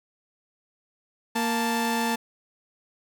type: tone pair together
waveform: sawtooth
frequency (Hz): 232.5 / 881.1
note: A#3 / A5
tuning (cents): -4 / +2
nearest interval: octave + major seventh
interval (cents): 2306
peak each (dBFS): -22 / -23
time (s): 1.35-2.16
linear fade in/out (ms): 10
effects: none